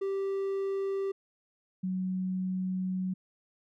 triangle / sine tone pair in turn, 390.9 / 185.82 Hz, G4 / F#3, -5 / +8 cents, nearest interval octave + minor second, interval 1287 cents, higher first, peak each -27 / -29 dBFS, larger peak first, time 0.01-1.12 / 1.83-3.14 s, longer second, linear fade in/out 10 ms, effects none

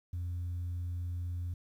sine tone, 87.6 Hz, F2, 6 cents sharp, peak -32 dBFS, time 0.13-1.54 s, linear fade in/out 5 ms, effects tanh soft clip ceiling -32 dBFS + 11-bit

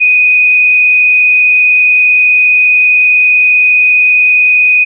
sine tone with frequency modulation, 2489 Hz, D#7, in tune, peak -4 dBFS, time 0-4.85 s, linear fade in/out 20 ms, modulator 30.4 Hz, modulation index 0.91, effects none

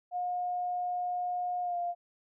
sine tone with pitch glide, 717 to 699.4 Hz, F5 to F5, +45 to +2 cents, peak -30 dBFS, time 0.11-1.95 s, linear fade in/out 50 ms, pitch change -43 cents, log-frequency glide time 1.62-1.77 s, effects none

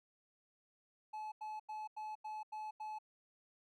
triangle tone bursts, 859 Hz, A5, 42 cents flat, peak -40 dBFS, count 7, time 1.13-2.988 s, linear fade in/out 10 ms, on 190 ms, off 88 ms, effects none

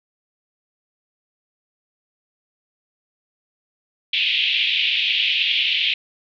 white band-pass noise, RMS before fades -20 dBFS, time 4.13-5.94 s, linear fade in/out 5 ms, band 2400 to 3500 Hz, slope 48 dB/octave, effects none

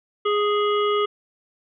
harmonic tone, 415 Hz, G#4, 1 cent flat, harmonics 1 / 3 / 5 / 7 / 8, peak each -20 / -23 / -34 / -32 / -34 dBFS, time 0.25-1.06 s, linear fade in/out 10 ms, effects none

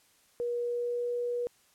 sine tone with pitch glide, 479.6 to 483.2 Hz, A#4 to B4, +49 to -38 cents, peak -29 dBFS, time 0.4-1.47 s, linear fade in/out 0 ms, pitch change +13 cents, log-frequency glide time 0.59-1.09 s, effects white hiss -65 dBFS RMS until 1.74 s + low-pass 12000 Hz 12 dB/octave

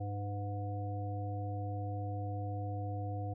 harmonic tone with a mistuned harmonic, 100.8 Hz, G2, 49 cents sharp, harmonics 1 / 3 / 5 / 7, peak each -36 / -46 / -47 / -44 dBFS, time 0-3.34 s, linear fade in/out 10 ms, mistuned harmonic 7, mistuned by +45 cents, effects none

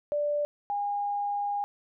sine tone pair in turn, 587.3 / 814.5 Hz, D5 / G#5, 0 / -34 cents, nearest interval tritone, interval 566 cents, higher second, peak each -25 / -27 dBFS, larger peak first, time 0.12-0.45 / 0.7-1.64 s, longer second, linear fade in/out 0 ms, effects none

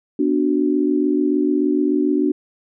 sine chord, B minor, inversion none, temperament equal, 246.9 / 293.7 / 370 Hz, B3 / D4 / F#4, 0 / 0 / 0 cents, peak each -22 / -17 / -21 dBFS, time 0.19-2.32 s, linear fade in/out 5 ms, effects none

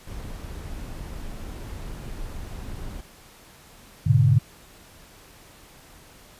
brown noise, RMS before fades -35 dBFS, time 0.07-3.01 s, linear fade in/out 5 ms
sine chord, G# diminished, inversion none, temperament equal with one note detuned, 103.83 / 123.47 / 145.48 Hz, G#2 / B2 / D3, 0 / 0 / -16 cents, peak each -19 dBFS, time 4.06-4.39 s, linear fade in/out 10 ms
effects pink hiss -50 dBFS RMS until 6.39 s + resampled to 32000 Hz

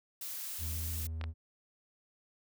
blue noise, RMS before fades -41 dBFS, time 0.21-1.07 s, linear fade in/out 5 ms
triangle tone, 80.5 Hz, E2, 41 cents flat, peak -34 dBFS, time 0.58-1.34 s, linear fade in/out 50 ms
clicks, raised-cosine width 0.3 ms, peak -26 dBFS, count 2, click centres 1.213 / 1.24 s
effects none

